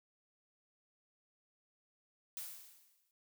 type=noise with exponential decay; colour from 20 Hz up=blue; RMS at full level=-42 dBFS; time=2.37-3.11 s; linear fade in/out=0 ms; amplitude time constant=160 ms; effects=noise-tail reverb RT60 0.1 s tail -22 dB re dry